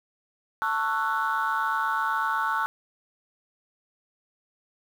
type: chord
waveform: sine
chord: F# minor seventh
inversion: first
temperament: just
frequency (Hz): 888 / 1110 / 1332 / 1480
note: A5 / C#6 / E6 / F#6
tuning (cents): +16 / +2 / +18 / 0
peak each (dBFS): -28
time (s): 0.62-2.66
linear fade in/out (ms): 0
effects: tanh soft clip ceiling -17 dBFS + 8-bit